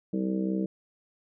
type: harmonic tone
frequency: 64.4 Hz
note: C2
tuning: 27 cents flat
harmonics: 3 / 4 / 5 / 6 / 7 / 8 / 9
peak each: -28 / -41 / -31 / -43 / -36 / -47 / -43 dBFS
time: 0.13-0.66 s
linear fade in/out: 5 ms
effects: none